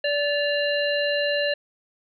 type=harmonic tone with a mistuned harmonic; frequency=580 Hz; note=D5; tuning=22 cents flat; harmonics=1 / 3 / 5 / 7; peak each=-23 / -28 / -28 / -31 dBFS; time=0.04-1.54 s; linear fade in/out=5 ms; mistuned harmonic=5; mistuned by=-63 cents; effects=none